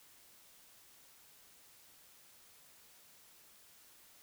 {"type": "silence", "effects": ["white hiss -62 dBFS RMS until 4.22 s"]}